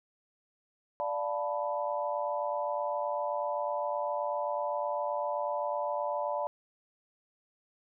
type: chord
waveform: sine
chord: B half-diminished seventh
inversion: first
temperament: equal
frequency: 587.3 / 698.5 / 880 / 987.8 Hz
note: D5 / F5 / A5 / B5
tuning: 0 / 0 / 0 / 0 cents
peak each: -33 / -38 / -36 / -36 dBFS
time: 1-6.47 s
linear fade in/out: 0 ms
effects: none